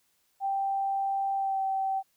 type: tone with pitch glide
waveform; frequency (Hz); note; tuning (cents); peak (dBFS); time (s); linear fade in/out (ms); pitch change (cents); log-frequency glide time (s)
sine; 784 to 772.3; G5 to G5; 0 to -26; -26; 0.4-2.03; 50; -26; 1.35-1.61
effects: white hiss -71 dBFS RMS until 2.16 s